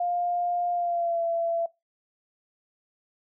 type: tone with pitch glide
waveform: sine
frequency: 704 to 673 Hz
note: F5 to E5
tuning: +14 to +36 cents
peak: -24 dBFS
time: 0-1.66 s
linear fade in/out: 5 ms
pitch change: -78 cents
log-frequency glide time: 0.72-1.22 s
effects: noise-tail reverb RT60 0.2 s tail -20 dB re dry